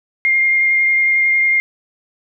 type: tone with vibrato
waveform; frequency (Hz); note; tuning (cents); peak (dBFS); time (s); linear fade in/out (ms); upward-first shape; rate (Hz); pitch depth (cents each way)
sine; 2119; C7; +21; -11; 0.25-1.6; 0; sine; 11; 10
effects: none